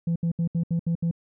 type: tone bursts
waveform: sine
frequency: 168 Hz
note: E3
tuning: 33 cents sharp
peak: -19 dBFS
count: 7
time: 0.07-1.112 s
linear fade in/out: 5 ms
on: 88 ms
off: 71 ms
effects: tanh soft clip ceiling -20 dBFS